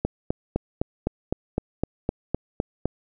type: click train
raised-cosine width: 2 ms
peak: -9 dBFS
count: 12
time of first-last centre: 0.05-2.856 s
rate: 3.92 Hz
effects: none